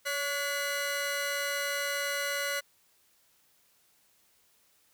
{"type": "tone cluster", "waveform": "sawtooth", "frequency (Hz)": [565, 1454, 2016], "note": ["C#5", "F#6", "B6"], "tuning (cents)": [33, -31, 35], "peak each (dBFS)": -31, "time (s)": [0.05, 2.61], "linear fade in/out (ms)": 20, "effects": ["white hiss -67 dBFS RMS until 4.93 s"]}